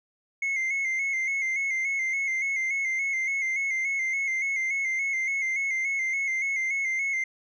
sine tone with vibrato, 2138 Hz, C7, 37 cents sharp, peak -22 dBFS, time 0.42-7.24 s, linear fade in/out 5 ms, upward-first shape square, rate 3.5 Hz, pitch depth 41 cents each way, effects tanh soft clip ceiling -24 dBFS

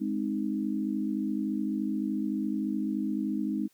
sine chord, Ab major, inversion none, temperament equal, 207.7 / 261.6 / 311.1 Hz, Ab3 / C4 / Eb4, 0 / 0 / 0 cents, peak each -31 / -33 / -32 dBFS, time 0-3.68 s, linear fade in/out 20 ms, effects white hiss -67 dBFS RMS until 3.73 s

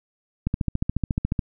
click train, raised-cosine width 5 ms, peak -10 dBFS, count 14, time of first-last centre 0.47-1.392 s, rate 14.1 Hz, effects none

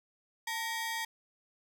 sawtooth ring-modulated tone, 1392 Hz, F6, 6 cents flat, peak -27 dBFS, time 0.47-1.05 s, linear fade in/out 5 ms, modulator 490 Hz, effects none

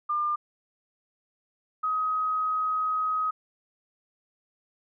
sine tone pair in turn, 1200 / 1262.3 Hz, D6 / D#6, +37 / +25 cents, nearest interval minor second, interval 88 cents, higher second, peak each -24 dBFS, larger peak neither, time 0.09-0.36 / 1.83-3.31 s, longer second, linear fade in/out 10 ms, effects none

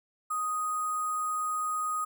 sine tone with sample-and-hold, 1244.5 Hz, D#6, in tune, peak -28 dBFS, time 0.3-2.05 s, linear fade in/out 10 ms, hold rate 8820 Hz, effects none

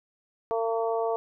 harmonic tone, 227.2 Hz, A#3, 44 cents flat, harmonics 2 / 3 / 4 / 5, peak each -27 / -29 / -34 / -37 dBFS, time 0.51-1.16 s, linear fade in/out 0 ms, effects none

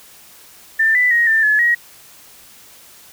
sine tone with pitch steps, 1786 / 1987 / 1881 / 1786 / 1712 / 1897 Hz, A6 / B6 / A#6 / A6 / A6 / A#6, +25 / +10 / +15 / +25 / -48 / +30 cents, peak -11 dBFS, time 0.79-1.75 s, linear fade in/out 10 ms, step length 160 ms, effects white hiss -44 dBFS RMS until 3.12 s

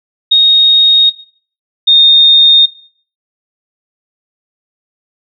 sine tone pair in turn, 3729 / 3676 Hz, A#7 / A#7, 0 / -25 cents, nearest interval unison, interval 25 cents, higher first, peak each -3 dBFS, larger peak neither, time 0.31-1.1 / 1.87-2.66 s, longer neither, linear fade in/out 10 ms, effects noise-tail reverb RT60 0.5 s tail -18 dB re dry

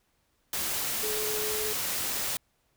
sine tone in noise, 427.9 Hz, A4, 48 cents flat, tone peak -33 dBFS, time 1.03-1.73 s, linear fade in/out 2 ms, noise white, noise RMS -31 dBFS, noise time 0.53-2.37 s, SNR -5 dB, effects pink hiss -72 dBFS RMS until 2.76 s

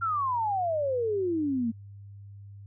sine exponential sweep, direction down, 1396.9 to 220 Hz, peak -25 dBFS, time 0.01-1.72 s, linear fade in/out 20 ms, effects added 100 Hz sine -43 dBFS peak until 2.66 s

